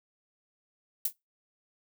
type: noise with exponential decay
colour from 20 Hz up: violet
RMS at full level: -22 dBFS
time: 1.05-1.13 s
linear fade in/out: 5 ms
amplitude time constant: 17 ms
effects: noise-tail reverb RT60 0.2 s tail -23 dB re dry